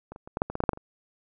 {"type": "clicks", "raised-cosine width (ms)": 1, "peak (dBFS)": [-26, -29, -28, -14, -8, -20, -16, -11, -13, -7, -19, -27], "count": 12, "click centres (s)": [0.12, 0.161, 0.275, 0.371, 0.419, 0.5, 0.554, 0.604, 0.638, 0.692, 0.733, 0.774], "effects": []}